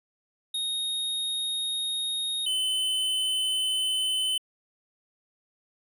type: tone pair in turn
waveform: square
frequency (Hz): 3729 / 3037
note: A#7 / F#7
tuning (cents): 0 / +44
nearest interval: major third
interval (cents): 356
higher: first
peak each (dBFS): -28 / -25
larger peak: second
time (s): 0.54-2.46 / 2.46-4.38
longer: neither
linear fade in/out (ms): 5
effects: resampled to 32000 Hz